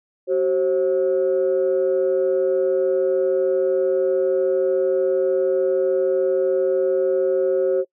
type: tone pair together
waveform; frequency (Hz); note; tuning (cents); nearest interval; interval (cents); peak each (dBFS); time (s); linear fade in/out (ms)
sine; 378.2 / 534.9; F#4 / C5; +38 / +38; tritone; 600; -18; 0.27-7.85; 50
effects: noise-tail reverb RT60 0.1 s tail -25 dB re dry + tanh soft clip ceiling -11 dBFS